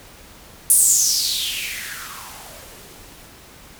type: noise with band-pass filter sweep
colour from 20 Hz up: violet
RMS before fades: -22 dBFS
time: 0.7-3.27 s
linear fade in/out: 0 ms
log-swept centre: 10000 to 210 Hz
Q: 5.3
effects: pink hiss -44 dBFS RMS until 3.79 s